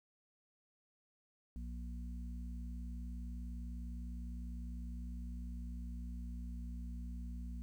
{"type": "harmonic tone", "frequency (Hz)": 59.8, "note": "A#1", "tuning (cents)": 45, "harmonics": [1, 3, 4], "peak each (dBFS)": [-42, -52, -52], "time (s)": [1.56, 7.62], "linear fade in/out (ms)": 0, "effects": ["12-bit"]}